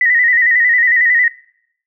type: tone with vibrato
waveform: sine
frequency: 1927 Hz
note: B6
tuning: 43 cents flat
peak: -9 dBFS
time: 0.01-1.28 s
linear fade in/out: 2 ms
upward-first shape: square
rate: 11 Hz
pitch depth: 56 cents each way
effects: noise-tail reverb RT60 0.7 s tail -21 dB re dry